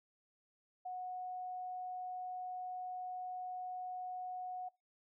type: tone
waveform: sine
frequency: 733 Hz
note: F#5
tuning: 16 cents flat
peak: -40 dBFS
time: 0.85-4.69 s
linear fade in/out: 10 ms
effects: noise-tail reverb RT60 0.2 s tail -21 dB re dry